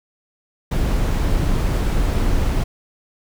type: noise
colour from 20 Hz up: brown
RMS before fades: -18 dBFS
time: 0.71-2.64 s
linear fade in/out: 10 ms
effects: none